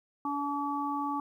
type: harmonic tone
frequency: 286.1 Hz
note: D4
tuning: 45 cents flat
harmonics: 1 / 3 / 4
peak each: -34 / -34 / -34 dBFS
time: 0.25-1.2 s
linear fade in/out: 2 ms
effects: 11-bit

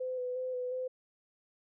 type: tone with vibrato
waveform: sine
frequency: 505 Hz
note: B4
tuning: 39 cents sharp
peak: -33 dBFS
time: 0-0.88 s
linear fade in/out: 10 ms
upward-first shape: square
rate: 2.8 Hz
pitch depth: 20 cents each way
effects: none

